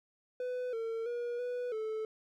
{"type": "tone with pitch steps", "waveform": "triangle", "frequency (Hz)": [499.7, 453.2, 479.4, 492, 436.7], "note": ["B4", "A#4", "A#4", "B4", "A4"], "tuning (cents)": [20, -49, 48, -7, -13], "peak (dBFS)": -32, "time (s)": [0.4, 2.05], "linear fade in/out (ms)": 2, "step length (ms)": 330, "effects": []}